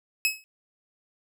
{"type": "tone with exponential decay", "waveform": "sawtooth", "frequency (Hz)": 2570, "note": "E7", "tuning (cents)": -45, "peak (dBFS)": -15, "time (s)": [0.25, 0.44], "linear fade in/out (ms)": 0, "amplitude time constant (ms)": 41, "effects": []}